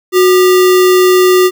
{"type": "tone with sample-and-hold", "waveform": "sine", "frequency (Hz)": 367.1, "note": "F#4", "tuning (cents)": -14, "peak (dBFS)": -4, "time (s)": [0.12, 1.51], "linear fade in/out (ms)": 50, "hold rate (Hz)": 1575, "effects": []}